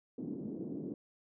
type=band-pass noise; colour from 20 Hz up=pink; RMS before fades=-41 dBFS; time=0.18-0.94 s; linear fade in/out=2 ms; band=190 to 350 Hz; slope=24 dB/octave; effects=none

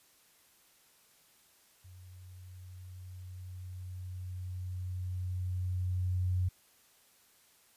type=tone with level ramp; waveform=sine; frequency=91.2 Hz; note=F#2; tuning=24 cents flat; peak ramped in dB=-50 to -27 dBFS; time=1.84-6.49 s; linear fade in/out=10 ms; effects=white hiss -65 dBFS RMS until 7.76 s + resampled to 32000 Hz

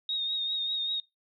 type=tone with vibrato; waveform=sine; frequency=3729 Hz; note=A#7; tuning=in tune; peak=-28 dBFS; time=0.09-1 s; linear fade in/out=2 ms; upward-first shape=triangle; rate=5.1 Hz; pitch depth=41 cents each way; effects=noise-tail reverb RT60 0.2 s tail -22 dB re dry

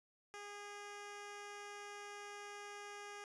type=tone; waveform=10% pulse; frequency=409.5 Hz; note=G#4; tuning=24 cents flat; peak=-40 dBFS; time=0.34-3.24 s; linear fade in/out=0 ms; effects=resampled to 22050 Hz + 11-bit

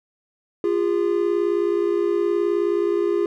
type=tone pair together; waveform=triangle; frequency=347.3 / 406.4 Hz; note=F4 / G#4; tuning=-10 / -38 cents; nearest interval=minor third; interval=272 cents; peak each=-19 dBFS; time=0.64-3.26 s; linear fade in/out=2 ms; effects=none

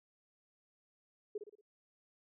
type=tone with echo; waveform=sine; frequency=417.2 Hz; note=G#4; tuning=8 cents sharp; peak=-36 dBFS; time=1.35-1.38 s; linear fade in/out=5 ms; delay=58 ms; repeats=4; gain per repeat=-7 dB; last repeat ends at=1.612 s; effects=none

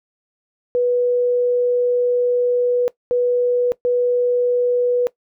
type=tone bursts at uneven times; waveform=sine; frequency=490 Hz; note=B4; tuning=14 cents flat; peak=-14 dBFS; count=3; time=0.75-2.88 / 3.11-3.72 / 3.85-5.07 s; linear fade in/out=0 ms; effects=noise-tail reverb RT60 0.1 s tail -19 dB re dry

